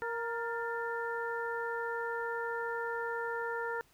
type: harmonic tone with a mistuned harmonic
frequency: 466.2 Hz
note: A#4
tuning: in tune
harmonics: 1 / 2 / 3 / 4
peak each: -37 / -39 / -39 / -42 dBFS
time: 0.02-3.81 s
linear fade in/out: 0 ms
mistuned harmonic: 4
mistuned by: -78 cents
effects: pink hiss -66 dBFS RMS until 3.93 s